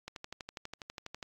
click train, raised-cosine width 0.2 ms, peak -24 dBFS, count 15, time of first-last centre 0.08-1.228 s, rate 12.2 Hz, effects AAC 64 kbps

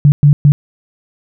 sine tone bursts at uneven times, 145.1 Hz, D3, 21 cents flat, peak -3 dBFS, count 3, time 0.05-0.12 / 0.23-0.33 / 0.45-0.52 s, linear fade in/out 0 ms, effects none

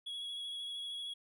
triangle tone with vibrato, 3343 Hz, G#7, 11 cents sharp, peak -38 dBFS, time 0.06-1.14 s, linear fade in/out 10 ms, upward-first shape triangle, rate 13 Hz, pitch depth 22 cents each way, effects none

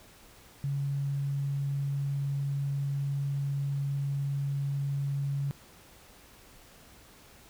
sine tone, 139.9 Hz, C#3, 16 cents sharp, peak -28 dBFS, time 0.64-5.51 s, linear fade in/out 0 ms, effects pink hiss -55 dBFS RMS until 7.49 s

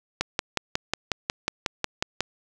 click train, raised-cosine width 0.2 ms, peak -6 dBFS, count 12, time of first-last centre 0.21-2.206 s, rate 5.51 Hz, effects none

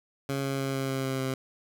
15% pulse tone with pitch steps, 137.6 / 136.65 / 135.71 / 134.77 / 133.84 / 132.91 / 131.99 Hz, C#3 / C#3 / C#3 / C#3 / C3 / C3 / C3, -12 / -24 / -36 / -48 / +40 / +28 / +16 cents, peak -22 dBFS, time 0.29-1.34 s, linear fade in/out 2 ms, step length 150 ms, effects none

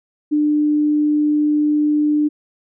sine tone, 298.8 Hz, D4, 30 cents sharp, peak -13 dBFS, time 0.31-2.29 s, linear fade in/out 20 ms, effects none

